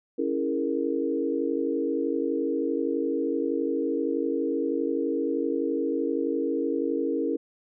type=chord; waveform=sine; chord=A# half-diminished seventh; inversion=first; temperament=equal; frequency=277.2 / 329.6 / 415.3 / 466.2 Hz; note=C#4 / E4 / G#4 / A#4; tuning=0 / 0 / 0 / 0 cents; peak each=-29 / -29 / -32 / -29 dBFS; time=0.18-7.37 s; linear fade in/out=10 ms; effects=none